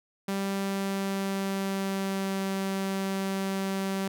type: tone with pitch glide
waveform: sawtooth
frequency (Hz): 196 to 193.53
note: G3 to G3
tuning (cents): 0 to -22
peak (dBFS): -24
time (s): 0.28-4.08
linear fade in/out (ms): 5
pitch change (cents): -22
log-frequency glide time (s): 0.57-2.46
effects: none